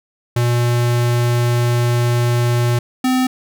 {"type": "tone pair in turn", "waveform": "square", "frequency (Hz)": [120.3, 256.4], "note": ["B2", "C4"], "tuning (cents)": [-45, -35], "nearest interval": "octave + minor second", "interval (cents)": 1310, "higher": "second", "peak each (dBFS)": -14, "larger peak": "neither", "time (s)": [[0.36, 2.79], [3.04, 3.27]], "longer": "first", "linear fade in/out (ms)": 5, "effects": []}